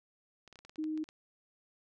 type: clicks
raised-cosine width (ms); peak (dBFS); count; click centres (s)
0.2; -36; 11; 0.477 / 0.527 / 0.557 / 0.59 / 0.65 / 0.695 / 0.758 / 0.841 / 0.976 / 1.041 / 1.089
type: tone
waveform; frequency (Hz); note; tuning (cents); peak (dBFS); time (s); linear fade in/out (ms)
sine; 311.1; D#4; 0; -33; 0.78-1.04; 10
effects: none